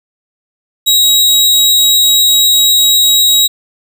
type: tone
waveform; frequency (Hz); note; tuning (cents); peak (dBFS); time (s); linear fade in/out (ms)
sawtooth; 3824; A#7; +43; -3; 0.86-3.48; 20
effects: none